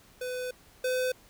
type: tone pair in turn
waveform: square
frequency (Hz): 502 / 508.1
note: B4 / B4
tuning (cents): +28 / +49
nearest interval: unison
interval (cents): 21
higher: second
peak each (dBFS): -33 / -27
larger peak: second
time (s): 0.21-0.51 / 0.84-1.12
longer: first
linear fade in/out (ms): 5
effects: pink hiss -58 dBFS RMS until 1.29 s